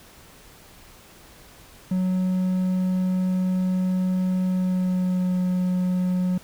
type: tone with pitch glide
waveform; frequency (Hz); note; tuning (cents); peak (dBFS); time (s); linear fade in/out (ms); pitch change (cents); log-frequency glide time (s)
triangle; 184.7 to 182.05; F#3 to F#3; -3 to -28; -18; 1.91-6.38; 5; -25; 4.46-5.38
effects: pink hiss -49 dBFS RMS until 6.43 s